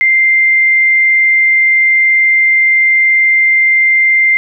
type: tone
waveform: sine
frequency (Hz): 2093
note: C7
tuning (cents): 0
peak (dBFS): -6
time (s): 0.01-4.37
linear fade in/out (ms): 0
effects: none